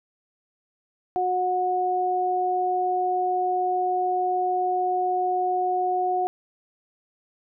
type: tone pair together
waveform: sine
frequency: 365.7 / 729.7 Hz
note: F#4 / F#5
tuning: -20 / -24 cents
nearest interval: octave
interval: 1196 cents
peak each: -27 / -22 dBFS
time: 1.16-6.27 s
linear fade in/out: 0 ms
effects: none